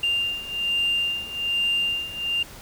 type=beating tone pair; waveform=sine; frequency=2794 / 2795.2 Hz; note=F7 / F7; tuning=0 / +1 cents; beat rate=1.2 Hz; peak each=-26 / -23 dBFS; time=0.03-2.43 s; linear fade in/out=5 ms; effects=tanh soft clip ceiling -16 dBFS + pink hiss -43 dBFS RMS until 2.61 s